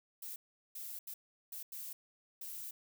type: noise bursts at uneven times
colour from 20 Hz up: violet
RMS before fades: -45 dBFS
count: 6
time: 0.22-0.36 / 0.75-0.99 / 1.07-1.14 / 1.52-1.63 / 1.72-1.93 / 2.41-2.71 s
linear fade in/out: 5 ms
effects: none